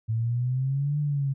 sine exponential two-way sweep, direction up then down, 110.1 to 148.8 to 135.4 Hz, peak -23 dBFS, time 0.08-1.34 s, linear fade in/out 20 ms, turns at 0.99 s, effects none

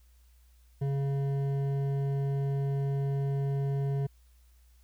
triangle tone with hard clipping, 138.59 Hz, C#3, in tune, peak -29 dBFS, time 0.81-4.07 s, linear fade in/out 10 ms, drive 13 dB, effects added 60 Hz sine -57 dBFS peak until 4.83 s + white hiss -70 dBFS RMS until 4.83 s

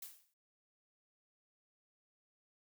blue noise with exponential decay, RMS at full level -45 dBFS, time 0.02-0.34 s, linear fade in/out 5 ms, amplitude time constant 68 ms, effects none

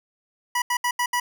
25% pulse tone bursts at uneven times, 976 Hz, B5, 21 cents flat, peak -17 dBFS, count 5, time 0.55-0.62 / 0.7-0.77 / 0.84-0.91 / 0.99-1.06 / 1.13-1.2 s, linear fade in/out 5 ms, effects none

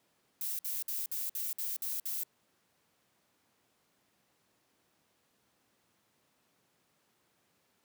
violet noise bursts, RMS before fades -36 dBFS, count 8, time 0.41-2.235 s, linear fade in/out 2 ms, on 180 ms, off 55 ms, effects pink hiss -73 dBFS RMS until 7.84 s + high-pass 150 Hz 12 dB/octave

